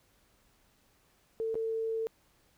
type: tone with dropouts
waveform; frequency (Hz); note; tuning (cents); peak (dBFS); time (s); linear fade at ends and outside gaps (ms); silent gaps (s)
sine; 448.1; A4; +32; -30; 1.4-2.07; 0; 1.544-1.554
effects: pink hiss -68 dBFS RMS until 2.57 s